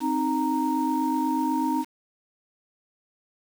sine tone cluster, 261.8 / 309.9 / 930 Hz, C4 / D#4 / A#5, +1 / -7 / -4 cents, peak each -26 dBFS, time 0-1.85 s, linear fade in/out 50 ms, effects tanh soft clip ceiling -12 dBFS + 7-bit

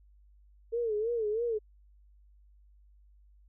sine tone with vibrato, 446.7 Hz, A4, 26 cents sharp, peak -28 dBFS, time 0.72-1.59 s, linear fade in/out 20 ms, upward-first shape sine, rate 3.1 Hz, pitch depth 120 cents each way, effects added 50 Hz sine -57 dBFS peak until 3.48 s

